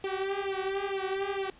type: tone with flanger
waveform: sawtooth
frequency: 389.6 Hz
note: G4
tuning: 11 cents flat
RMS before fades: -32 dBFS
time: 0.04-1.5 s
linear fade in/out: 2 ms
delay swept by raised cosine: 0.31 to 5.71 ms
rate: 2.2 Hz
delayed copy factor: +0.95
effects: pink hiss -56 dBFS RMS until 1.59 s + resampled to 8000 Hz